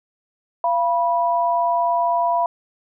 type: tone pair together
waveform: sine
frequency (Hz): 687 / 978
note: F5 / B5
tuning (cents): -29 / -17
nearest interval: tritone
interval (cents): 612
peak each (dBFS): -19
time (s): 0.64-2.46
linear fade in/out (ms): 2
effects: none